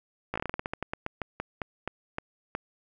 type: slowing click train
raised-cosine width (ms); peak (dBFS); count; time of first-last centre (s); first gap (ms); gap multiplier
0.5; -16; 20; 0.34-2.551; 16; 1.19
effects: none